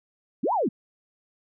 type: linear two-way sweep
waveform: sine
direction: up then down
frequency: 164.81 to 1017 to 164.81 Hz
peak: -21 dBFS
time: 0.43-0.69 s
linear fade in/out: 10 ms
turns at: 0.53 s
effects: none